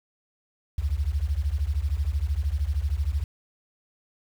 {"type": "beating tone pair", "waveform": "sine", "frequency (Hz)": [65.41, 78.41], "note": ["C2", "D#2"], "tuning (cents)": [0, 14], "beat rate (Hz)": 13, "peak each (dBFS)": -26, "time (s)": [0.78, 3.24], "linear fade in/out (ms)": 5, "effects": ["8-bit"]}